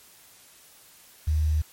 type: tone with quantisation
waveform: sine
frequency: 77 Hz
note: D#2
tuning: 17 cents flat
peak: -20 dBFS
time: 1.27-1.62 s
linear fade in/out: 10 ms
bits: 8
effects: white hiss -53 dBFS RMS until 1.72 s + MP3 64 kbps